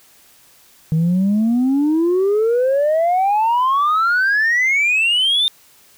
sine exponential sweep, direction up, 155.56 to 3656 Hz, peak -11 dBFS, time 0.92-5.48 s, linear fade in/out 0 ms, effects tanh soft clip ceiling -11 dBFS + white hiss -50 dBFS RMS until 5.97 s

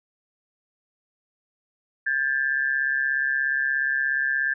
sine tone pair together, 1601.1 / 1738 Hz, G6 / A6, +36 / -22 cents, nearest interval minor second, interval 142 cents, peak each -24 dBFS, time 2.06-4.54 s, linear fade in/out 10 ms, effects none

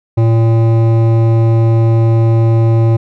sine tone with hard clipping, 113.9 Hz, A#2, 40 cents flat, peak -9 dBFS, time 0.17-2.97 s, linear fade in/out 10 ms, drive 13 dB, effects none

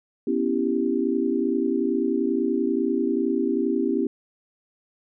sine chord, C# half-diminished seventh, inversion third, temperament equal, 246.9 / 277.2 / 329.6 / 392 Hz, B3 / C#4 / E4 / G4, 0 / 0 / 0 / 0 cents, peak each -26 dBFS, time 0.27-4.07 s, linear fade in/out 5 ms, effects none

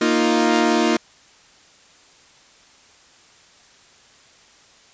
sawtooth chord, Bb suspended fourth, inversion none, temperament equal, 233.1 / 311.1 / 349.2 Hz, Bb3 / Eb4 / F4, 0 / 0 / 0 cents, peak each -16 dBFS, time 0.01-0.97 s, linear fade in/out 5 ms, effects white hiss -51 dBFS RMS until 4.93 s + resampled to 16000 Hz

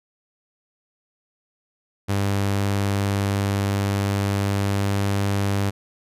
sawtooth tone, 99.7 Hz, G2, 30 cents sharp, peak -16 dBFS, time 2.08-5.71 s, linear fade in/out 20 ms, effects resampled to 32000 Hz

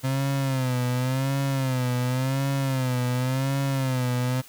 35% pulse tone with vibrato, 130.81 Hz, C3, in tune, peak -21 dBFS, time 0.03-4.42 s, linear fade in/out 20 ms, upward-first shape sine, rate 0.91 Hz, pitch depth 92 cents each way, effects white hiss -49 dBFS RMS until 4.48 s

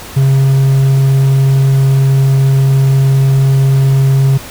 triangle tone, 135.2 Hz, C#3, 43 cents flat, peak -4 dBFS, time 0.16-4.38 s, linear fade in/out 10 ms, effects pink hiss -29 dBFS RMS until 4.5 s

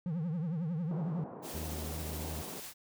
triangle tone with vibrato, 165.6 Hz, E3, 8 cents sharp, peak -30 dBFS, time 0.06-1.24 s, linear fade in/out 2 ms, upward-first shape triangle, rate 11 Hz, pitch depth 200 cents each way
pink band-pass noise, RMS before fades -46 dBFS, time 0.91-2.6 s, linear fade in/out 2 ms, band 160 to 970 Hz, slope 24 dB/octave
white noise with tremolo, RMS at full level -44 dBFS, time 1.42-2.74 s, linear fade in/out 50 ms, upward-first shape triangle, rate 14 Hz, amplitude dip 25%
harmonic tone, 77.78 Hz, D#2, in tune, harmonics 1 / 2 / 3 / 4 / 5 / 6 / 7 / 8, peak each -39 / -45 / -50 / -55 / -55 / -58 / -59 / -58 dBFS, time 1.54-2.42 s, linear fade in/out 5 ms
effects none

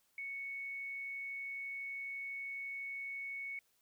sine tone, 2217 Hz, C#7, in tune, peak -40 dBFS, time 0.18-3.59 s, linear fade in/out 2 ms, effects white hiss -75 dBFS RMS until 3.81 s

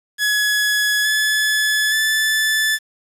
sawtooth tone with pitch steps, 1690 / 1718.5 / 1747.6 Hz, G#6 / A6 / A6, +30 / -41 / -12 cents, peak -12 dBFS, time 0.18-2.79 s, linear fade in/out 50 ms, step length 870 ms, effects resampled to 32000 Hz + 7-bit

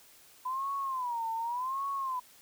sine tone with vibrato, 1000 Hz, B5, 21 cents sharp, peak -31 dBFS, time 0.45-2.2 s, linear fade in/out 10 ms, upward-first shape sine, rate 0.87 Hz, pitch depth 180 cents each way, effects white hiss -58 dBFS RMS until 2.41 s

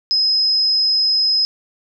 sine tone, 5090 Hz, D#8, 39 cents sharp, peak -13 dBFS, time 0.11-1.45 s, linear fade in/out 0 ms, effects none

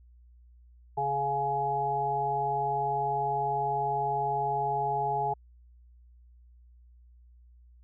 harmonic tone, 140 Hz, C#3, 18 cents sharp, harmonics 1 / 3 / 5 / 6, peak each -38 / -35 / -33 / -28 dBFS, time 0.97-5.34 s, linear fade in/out 10 ms, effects added 60 Hz sine -53 dBFS peak until 7.83 s

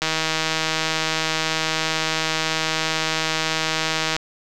click train, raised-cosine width 0.2 ms, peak -4 dBFS, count 660, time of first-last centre 0.02-4.165 s, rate 159 Hz, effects none

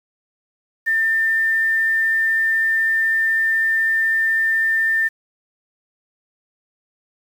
sine tone with quantisation, 1796 Hz, A6, 35 cents sharp, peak -15 dBFS, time 0.86-5.09 s, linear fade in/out 20 ms, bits 7, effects none

